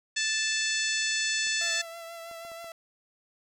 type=harmonic tone; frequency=878 Hz; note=A5; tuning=4 cents flat; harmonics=2 / 3 / 4 / 5 / 6 / 7 / 8 / 9; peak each=-31 / -33 / -34 / -35 / -36 / -36 / -37 / -38 dBFS; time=0.16-1.82 s; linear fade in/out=10 ms
type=clicks; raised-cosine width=1 ms; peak=-39 dBFS; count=5; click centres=1.469 / 2.313 / 2.45 / 2.517 / 2.644 s
type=tone with vibrato; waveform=sawtooth; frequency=670 Hz; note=E5; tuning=28 cents sharp; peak=-36 dBFS; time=1.61-2.72 s; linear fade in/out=2 ms; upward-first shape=triangle; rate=6.2 Hz; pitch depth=29 cents each way
effects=none